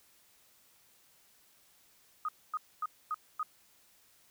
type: tone bursts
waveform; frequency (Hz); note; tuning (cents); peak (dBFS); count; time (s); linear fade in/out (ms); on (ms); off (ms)
sine; 1248; D#6; +5; -31; 5; 2.25-3.43; 2; 36; 250
effects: white hiss -65 dBFS RMS until 4.3 s